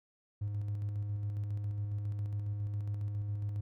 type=tone with tremolo; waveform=triangle; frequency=102.9 Hz; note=G#2; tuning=16 cents flat; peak=-29 dBFS; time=0.41-3.61 s; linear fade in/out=10 ms; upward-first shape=square; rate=7.3 Hz; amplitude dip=35%; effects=tanh soft clip ceiling -28 dBFS